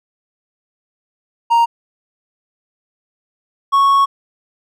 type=tone pair in turn; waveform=triangle; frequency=932.3 / 1106.3 Hz; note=A#5 / C#6; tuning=0 / -4 cents; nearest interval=minor third; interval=296 cents; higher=second; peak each=-7 dBFS; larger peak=neither; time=1.5-1.66 / 3.72-4.06 s; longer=second; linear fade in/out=20 ms; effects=none